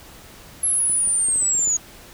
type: linear sweep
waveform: sine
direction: down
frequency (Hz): 11175 to 6645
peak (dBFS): -17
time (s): 0.63-1.77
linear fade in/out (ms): 5
type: clicks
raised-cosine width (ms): 2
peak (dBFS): -26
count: 8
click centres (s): 0.898 / 1.074 / 1.286 / 1.359 / 1.427 / 1.55 / 1.593 / 1.675
effects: pink hiss -44 dBFS RMS until 2.13 s